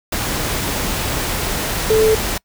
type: tone in noise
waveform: sine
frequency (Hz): 438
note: A4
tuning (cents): -8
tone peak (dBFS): -10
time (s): 1.9-2.15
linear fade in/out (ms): 5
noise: pink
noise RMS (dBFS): -21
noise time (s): 0.12-2.38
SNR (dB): +8
effects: noise-tail reverb RT60 0.1 s tail -25 dB re dry